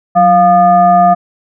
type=tone with frequency modulation; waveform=sine; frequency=702 Hz; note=F5; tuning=9 cents sharp; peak=-4 dBFS; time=0.15-1.15 s; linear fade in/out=20 ms; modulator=518 Hz; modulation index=0.65; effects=none